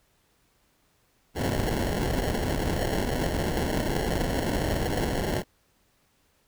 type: noise with sample-and-hold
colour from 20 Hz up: pink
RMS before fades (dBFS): -27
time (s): 1.34-5.44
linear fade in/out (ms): 50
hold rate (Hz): 1225
effects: pink hiss -67 dBFS RMS until 6.47 s